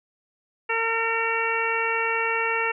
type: harmonic tone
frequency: 454.9 Hz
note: A#4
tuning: 42 cents flat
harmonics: 1 / 2 / 3 / 4 / 5 / 6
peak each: -29 / -29 / -29 / -29 / -29 / -29 dBFS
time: 0.69-2.72 s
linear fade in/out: 10 ms
effects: none